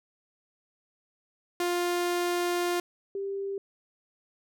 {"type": "tone pair in turn", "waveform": ["sawtooth", "sine"], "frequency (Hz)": [351.4, 394.4], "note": ["F4", "G4"], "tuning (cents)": [11, 11], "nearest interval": "major second", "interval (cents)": 200, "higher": "second", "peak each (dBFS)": [-22, -30], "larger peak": "first", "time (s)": [[1.6, 2.8], [3.15, 3.58]], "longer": "first", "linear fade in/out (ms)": 2, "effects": []}